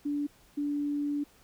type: tone pair in turn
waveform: sine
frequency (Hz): 290 / 290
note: D4 / D4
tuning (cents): -22 / -22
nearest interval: unison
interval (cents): 0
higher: neither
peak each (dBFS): -28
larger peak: neither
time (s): 0.05-0.27 / 0.57-1.24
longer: second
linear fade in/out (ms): 10
effects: pink hiss -61 dBFS RMS until 1.43 s